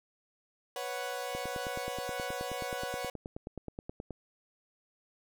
sawtooth chord, B suspended second, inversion none, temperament equal, 493.9 / 554.4 / 740 Hz, B4 / C#5 / F#5, 0 / 0 / 0 cents, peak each -36 dBFS, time 0.76-3.1 s, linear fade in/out 2 ms
click train, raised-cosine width 2 ms, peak -26 dBFS, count 27, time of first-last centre 1.35-4.107 s, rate 9.43 Hz
effects none

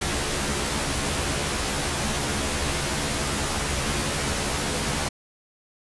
pink noise with comb filter, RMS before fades -26 dBFS, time 0.01-5.09 s, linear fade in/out 10 ms, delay 14 ms, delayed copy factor +1, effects resampled to 24000 Hz

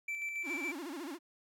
triangle tone with tremolo, 2330 Hz, D7, 14 cents flat, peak -33 dBFS, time 0.08-0.72 s, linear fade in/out 5 ms, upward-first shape square, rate 7.2 Hz, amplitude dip 35%
45% pulse tone with vibrato, 311.1 Hz, D#4, in tune, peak -40 dBFS, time 0.43-1.19 s, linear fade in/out 50 ms, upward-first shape sine, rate 14 Hz, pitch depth 250 cents each way
effects none

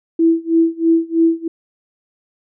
sine tone with tremolo, 329.6 Hz, E4, in tune, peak -8 dBFS, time 0.19-1.48 s, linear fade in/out 5 ms, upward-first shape sine, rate 3.1 Hz, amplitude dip 95%, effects none

